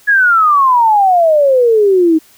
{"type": "exponential sweep", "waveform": "sine", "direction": "down", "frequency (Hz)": [1700, 310], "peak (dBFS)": -6, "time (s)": [0.07, 2.19], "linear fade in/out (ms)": 20, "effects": ["white hiss -46 dBFS RMS until 2.37 s"]}